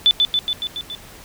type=tone with echo; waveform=sine; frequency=3500 Hz; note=A7; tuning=10 cents flat; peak=-9 dBFS; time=0.06-0.11 s; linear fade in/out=0 ms; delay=140 ms; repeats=6; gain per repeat=-3 dB; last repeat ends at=0.95 s; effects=pink hiss -42 dBFS RMS until 1.24 s